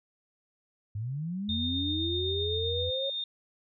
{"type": "linear sweep", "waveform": "sine", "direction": "up", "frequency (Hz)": [98, 553], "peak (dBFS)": -31, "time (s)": [0.95, 3.1], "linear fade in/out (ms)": 5}
{"type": "tone with pitch glide", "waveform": "sine", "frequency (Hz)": [87, 87.81], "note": ["F2", "F2"], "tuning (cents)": [-6, 10], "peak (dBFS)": -33, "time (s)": [1.48, 2.91], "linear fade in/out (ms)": 20, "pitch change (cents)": 16, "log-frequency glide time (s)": [2.45, 2.58]}
{"type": "tone with tremolo", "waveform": "sine", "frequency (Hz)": 3650, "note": "A#7", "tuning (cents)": -37, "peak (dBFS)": -30, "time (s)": [1.49, 3.24], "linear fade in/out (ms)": 2, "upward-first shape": "triangle", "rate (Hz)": 7.8, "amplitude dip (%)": 25}
{"effects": []}